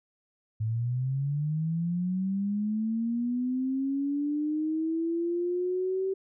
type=linear sweep; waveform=sine; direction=up; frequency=107.4 to 386 Hz; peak=-26 dBFS; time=0.6-6.14 s; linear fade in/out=10 ms; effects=none